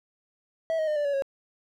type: tone with pitch steps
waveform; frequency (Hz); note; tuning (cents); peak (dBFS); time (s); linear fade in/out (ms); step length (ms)
triangle; 650 / 628.2 / 607.2 / 586.8 / 567.2 / 548.2; E5 / D#5 / D#5 / D5 / C#5 / C#5; -24 / +16 / -42 / -2 / +40 / -19; -22; 0.7-1.222; 0; 87
effects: none